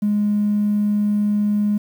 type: tone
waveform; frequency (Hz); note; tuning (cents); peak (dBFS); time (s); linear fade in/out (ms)
triangle; 207.7; G#3; 0; -12; 0.02-1.78; 10
effects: tanh soft clip ceiling -13 dBFS + 8-bit